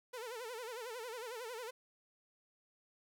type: tone with vibrato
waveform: sawtooth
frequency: 471.9 Hz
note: A#4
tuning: 21 cents sharp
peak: -39 dBFS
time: 0.13-1.71 s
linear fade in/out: 10 ms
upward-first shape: sine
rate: 11 Hz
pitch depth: 140 cents each way
effects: none